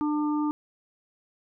harmonic tone, 299.2 Hz, D4, 32 cents sharp, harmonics 1 / 3 / 4, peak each -24 / -34 / -36 dBFS, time 0.01-0.51 s, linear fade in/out 0 ms, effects none

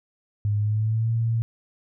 sine tone with pitch glide, 103.83 to 114.54 Hz, G#2 to A#2, 0 to -30 cents, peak -20 dBFS, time 0.45-1.42 s, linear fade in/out 0 ms, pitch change +170 cents, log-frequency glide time 0.57-1.11 s, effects none

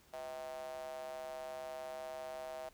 square tone with high-pass filter, 71.2 Hz, C#2, 47 cents sharp, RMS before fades -45 dBFS, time 0.13-2.69 s, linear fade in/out 5 ms, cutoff 660 Hz, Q 6.6, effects pink hiss -66 dBFS RMS until 2.73 s

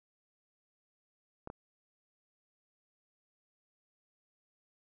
clicks, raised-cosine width 1 ms, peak -28 dBFS, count 2, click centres 1.474 / 1.501 s, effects none

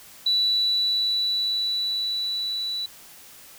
sine tone with level ramp, 3951 Hz, B7, in tune, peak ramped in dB -18 to -26 dBFS, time 0.26-2.86 s, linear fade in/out 5 ms, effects white hiss -47 dBFS RMS until 3.58 s

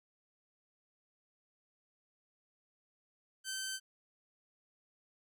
10% pulse tone, 1544 Hz, G6, 27 cents flat, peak -29 dBFS, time 3.44-3.8 s, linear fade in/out 50 ms, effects none

